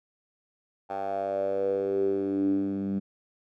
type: tone with band-pass filter sweep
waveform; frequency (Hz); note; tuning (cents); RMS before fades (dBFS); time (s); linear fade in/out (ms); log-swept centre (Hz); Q
10% pulse; 98.1; G2; +2; -28; 0.89-3; 20; 820 to 210; 7.2
effects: none